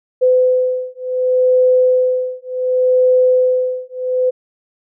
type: beating tone pair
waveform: sine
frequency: 507 / 507.68 Hz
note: B4 / B4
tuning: +45 / +48 cents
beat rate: 0.68 Hz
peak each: -14 dBFS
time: 0.21-4.31 s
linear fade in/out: 20 ms
effects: none